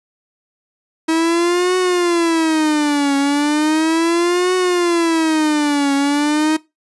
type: tone with vibrato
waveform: 45% pulse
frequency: 320 Hz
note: D#4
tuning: 49 cents sharp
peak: -13 dBFS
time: 1.08-6.57 s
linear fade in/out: 10 ms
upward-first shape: triangle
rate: 0.36 Hz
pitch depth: 250 cents each way
effects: noise-tail reverb RT60 0.2 s tail -19 dB re dry + resampled to 24000 Hz